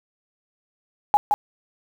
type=tone with echo; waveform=sine; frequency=830.6 Hz; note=G#5; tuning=in tune; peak=-11 dBFS; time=1.14-1.17 s; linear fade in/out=0 ms; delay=170 ms; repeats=1; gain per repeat=-4 dB; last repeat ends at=1.34 s; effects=7-bit